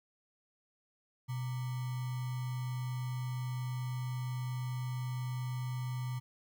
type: tone with sample-and-hold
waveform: sine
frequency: 125.6 Hz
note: B2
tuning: 30 cents sharp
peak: -34 dBFS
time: 1.28-6.2 s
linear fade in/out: 20 ms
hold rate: 1050 Hz
effects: none